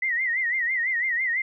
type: tone with vibrato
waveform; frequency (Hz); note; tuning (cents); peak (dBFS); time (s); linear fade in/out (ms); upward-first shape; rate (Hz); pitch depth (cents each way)
sine; 1975.5; B6; 0; -22; 0.02-1.42; 5; sine; 6; 120
effects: none